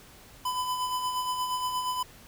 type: tone with tremolo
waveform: square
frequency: 1004 Hz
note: B5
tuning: 28 cents sharp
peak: -27 dBFS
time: 0.45-2.03 s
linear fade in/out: 5 ms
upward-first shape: sine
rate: 8.5 Hz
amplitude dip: 45%
effects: pink hiss -52 dBFS RMS until 2.27 s